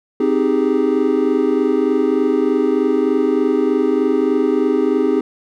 triangle chord, Ab major seventh, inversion first, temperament equal, 261.6 / 311.1 / 392 / 415.3 Hz, C4 / Eb4 / G4 / Ab4, 0 / 0 / 0 / 0 cents, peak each -17 dBFS, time 0.2-5.21 s, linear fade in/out 5 ms, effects none

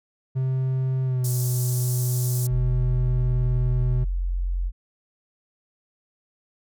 triangle tone with pitch glide, 130.81 to 124.97 Hz, C3 to B2, 0 to +21 cents, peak -19 dBFS, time 0.35-4.05 s, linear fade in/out 20 ms, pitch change -79 cents, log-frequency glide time 1.04-1.27 s
white band-pass noise, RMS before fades -33 dBFS, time 1.24-2.47 s, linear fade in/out 5 ms, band 5600 to 15000 Hz, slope 24 dB/octave
sine tone, 44.34 Hz, F1, 27 cents sharp, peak -22 dBFS, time 2.49-4.72 s, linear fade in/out 50 ms
effects none

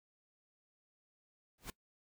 pink noise with exponential growth, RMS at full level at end -39 dBFS, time 1.58-1.7 s, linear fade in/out 2 ms, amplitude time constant 25 ms, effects noise-tail reverb RT60 0.1 s tail -21 dB re dry

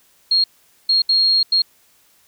sine tone bursts at uneven times, 4260 Hz, C8, 30 cents sharp, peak -12 dBFS, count 4, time 0.31-0.44 / 0.89-1.02 / 1.09-1.43 / 1.52-1.62 s, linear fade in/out 5 ms, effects white hiss -56 dBFS RMS until 2.27 s

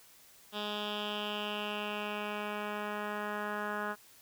10% pulse tone with low-pass filter sweep, 208.5 Hz, G#3, 7 cents sharp, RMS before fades -37 dBFS, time 0.52-3.96 s, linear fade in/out 50 ms, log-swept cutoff 3700 to 1600 Hz, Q 4.2, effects white hiss -59 dBFS RMS until 4.21 s

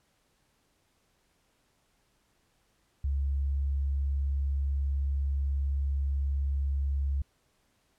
sine tone, 69.3 Hz, C#2, in tune, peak -26 dBFS, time 3.04-7.22 s, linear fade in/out 5 ms, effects pink hiss -71 dBFS RMS until 7.98 s + low-pass 12000 Hz 12 dB/octave

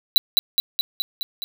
square tone with echo, 3951 Hz, B7, in tune, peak -10 dBFS, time 0.16-0.18 s, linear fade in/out 0 ms, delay 210 ms, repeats 6, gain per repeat -3 dB, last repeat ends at 1.44 s, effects none

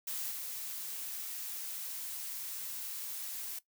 blue noise with level steps, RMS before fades -38 / -41 dBFS, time 0.07-3.59 s, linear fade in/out 5 ms, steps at 0.3 s, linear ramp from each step 20 ms, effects noise-tail reverb RT60 0.1 s tail -17 dB re dry

